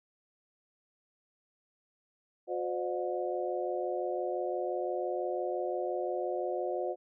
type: harmonic tone with a mistuned harmonic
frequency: 120.4 Hz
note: B2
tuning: 44 cents flat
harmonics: 3 / 4 / 5 / 6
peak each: -35 / -36 / -37 / -38 dBFS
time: 2.47-6.96 s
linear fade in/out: 50 ms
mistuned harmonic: 4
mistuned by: +120 cents
effects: none